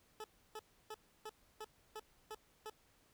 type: tone bursts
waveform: 20% pulse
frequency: 432 Hz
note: A4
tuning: 32 cents flat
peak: -40 dBFS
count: 8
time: 0.2-2.698 s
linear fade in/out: 2 ms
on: 41 ms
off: 310 ms
effects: pink hiss -71 dBFS RMS until 3.13 s